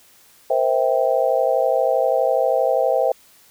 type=chord; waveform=sine; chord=C dominant seventh; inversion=third; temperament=just; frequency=470.9 / 523.3 / 654.1 / 784.9 Hz; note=Bb4 / C5 / E5 / G5; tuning=+18 / 0 / -14 / +2 cents; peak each=-24 / -19 / -20 / -23 dBFS; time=0.5-3.12 s; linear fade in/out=5 ms; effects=white hiss -52 dBFS RMS until 3.5 s